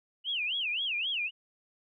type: tone with vibrato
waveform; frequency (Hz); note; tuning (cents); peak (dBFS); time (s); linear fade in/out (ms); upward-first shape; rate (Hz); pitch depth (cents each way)
sine; 2830; F7; +22; -29; 0.24-1.31; 50; sine; 3.8; 290
effects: none